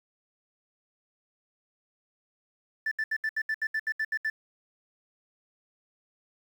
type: tone bursts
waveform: sine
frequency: 1760 Hz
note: A6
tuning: in tune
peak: -24 dBFS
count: 12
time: 2.86-4.3 s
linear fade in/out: 5 ms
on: 54 ms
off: 72 ms
effects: tanh soft clip ceiling -24 dBFS + 9-bit